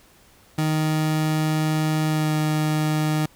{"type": "tone with pitch glide", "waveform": "30% pulse", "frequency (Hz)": [155.56, 153.86], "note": ["D#3", "D#3"], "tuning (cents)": [0, -19], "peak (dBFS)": -17, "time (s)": [0.58, 3.26], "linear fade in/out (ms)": 5, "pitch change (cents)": -19, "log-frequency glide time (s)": [2.06, 2.34], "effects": ["pink hiss -54 dBFS RMS until 3.35 s"]}